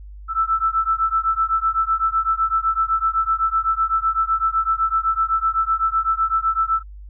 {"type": "beating tone pair", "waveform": "sine", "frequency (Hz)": [1318.5, 1326.4], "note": ["E6", "E6"], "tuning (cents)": [0, 10], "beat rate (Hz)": 7.9, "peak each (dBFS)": -20, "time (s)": [0.28, 6.83], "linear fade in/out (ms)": 50, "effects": ["added 50 Hz sine -35 dBFS peak until 7.09 s"]}